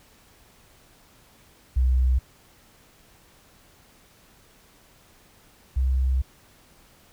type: tone pair in turn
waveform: sine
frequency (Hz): 63.5 / 65.02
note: B1 / C2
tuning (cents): +49 / -10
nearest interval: unison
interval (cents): 41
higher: second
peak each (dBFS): -17 / -19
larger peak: first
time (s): 1.76-2.19 / 5.76-6.22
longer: second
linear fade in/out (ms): 10
effects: pink hiss -56 dBFS RMS until 7.12 s